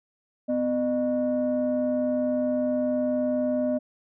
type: tone pair together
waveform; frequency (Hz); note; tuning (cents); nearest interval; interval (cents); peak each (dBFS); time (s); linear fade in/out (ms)
sine; 252.5 / 608; B3 / D#5; +39 / -40; octave + minor third; 1521; -24; 0.48-3.79; 20
effects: tanh soft clip ceiling -17 dBFS